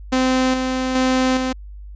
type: tone with tremolo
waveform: sawtooth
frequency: 258.4 Hz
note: C4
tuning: 21 cents flat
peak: -11 dBFS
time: 0.12-1.53 s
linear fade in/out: 10 ms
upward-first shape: square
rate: 1.2 Hz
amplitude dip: 40%
effects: added 50 Hz sine -33 dBFS peak until 1.95 s + resampled to 16000 Hz